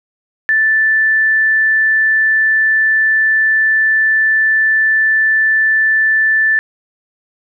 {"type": "tone", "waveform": "sine", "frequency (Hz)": 1760, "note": "A6", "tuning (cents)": 0, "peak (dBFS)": -9, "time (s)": [0.49, 6.59], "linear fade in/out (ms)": 0, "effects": []}